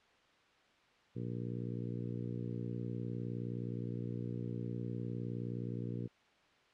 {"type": "harmonic tone", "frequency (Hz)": 59.5, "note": "A#1", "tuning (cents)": 36, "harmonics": [2, 3, 4, 5, 6, 7, 8], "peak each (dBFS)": [-40, -44, -46, -48, -50, -51, -52], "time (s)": [1.15, 6.08], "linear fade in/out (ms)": 20, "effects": ["white hiss -67 dBFS RMS until 6.73 s", "low-pass 3000 Hz 12 dB/octave"]}